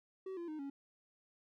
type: tone with pitch steps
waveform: triangle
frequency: 380 / 342.5 / 308.7 / 278.2 Hz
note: F#4 / F4 / D#4 / C#4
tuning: +46 / -34 / -14 / +6 cents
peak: -39 dBFS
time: 0.26-0.7 s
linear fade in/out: 5 ms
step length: 110 ms
effects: none